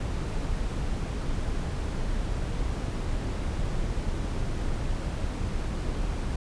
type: noise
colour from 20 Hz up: brown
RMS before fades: -29 dBFS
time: 0-6.36 s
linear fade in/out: 5 ms
effects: resampled to 22050 Hz